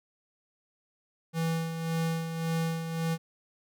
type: tone with tremolo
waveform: square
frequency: 164 Hz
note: E3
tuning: 9 cents flat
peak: -27 dBFS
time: 1.33-3.18 s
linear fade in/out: 50 ms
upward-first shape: sine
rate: 1.8 Hz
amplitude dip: 55%
effects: none